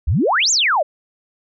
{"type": "exponential two-way sweep", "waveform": "sine", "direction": "up then down", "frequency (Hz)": [59.3, 7480, 541], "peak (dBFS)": -13, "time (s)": [0.07, 0.83], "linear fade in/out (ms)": 10, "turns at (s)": 0.51, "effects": []}